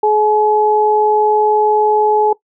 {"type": "tone pair together", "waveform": "sine", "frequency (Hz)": [424.8, 851], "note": ["G#4", "G#5"], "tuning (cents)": [39, 42], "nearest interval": "octave", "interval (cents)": 1203, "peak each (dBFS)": -12, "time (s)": [0.03, 2.33], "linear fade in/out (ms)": 5, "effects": ["noise-tail reverb RT60 0.1 s tail -19 dB re dry"]}